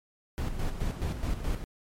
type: noise with tremolo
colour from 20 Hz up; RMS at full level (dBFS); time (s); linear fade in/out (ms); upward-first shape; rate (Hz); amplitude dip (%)
brown; -29; 0.38-1.64; 0; square; 4.7; 55
effects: MP3 64 kbps